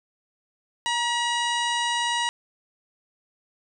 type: harmonic tone with a mistuned harmonic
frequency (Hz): 961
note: B5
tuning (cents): -48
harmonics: 1 / 2 / 3 / 4 / 5 / 6 / 7 / 8 / 9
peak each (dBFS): -26 / -29 / -29 / -32 / -42 / -38 / -41 / -43 / -38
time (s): 0.86-2.29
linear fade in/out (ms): 0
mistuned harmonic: 1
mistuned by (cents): -32
effects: none